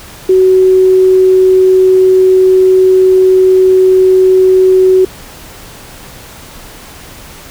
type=tone; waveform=sine; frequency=374.3 Hz; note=F#4; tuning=20 cents sharp; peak=-3 dBFS; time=0.29-5.05 s; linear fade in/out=5 ms; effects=pink hiss -32 dBFS RMS until 7.5 s